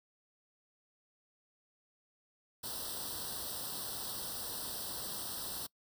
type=noise with comb filter; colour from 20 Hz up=white; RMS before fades=-41 dBFS; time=2.63-5.67 s; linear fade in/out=10 ms; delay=0.22 ms; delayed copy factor=+0.95; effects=noise-tail reverb RT60 0.1 s tail -23 dB re dry